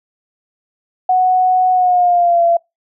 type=tone with pitch glide; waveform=sine; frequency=739 to 681.6 Hz; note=F#5 to F5; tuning=-2 to -42 cents; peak=-9 dBFS; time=1.09-2.57 s; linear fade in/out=5 ms; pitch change=-140 cents; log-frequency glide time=1.72-2.43 s; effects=noise-tail reverb RT60 0.2 s tail -26 dB re dry